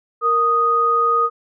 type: tone pair together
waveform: sine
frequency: 465.6 / 1243 Hz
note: A#4 / D#6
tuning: -2 / -2 cents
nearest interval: octave + perfect fourth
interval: 1700 cents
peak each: -22 / -14 dBFS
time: 0.21-1.3 s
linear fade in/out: 50 ms
effects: none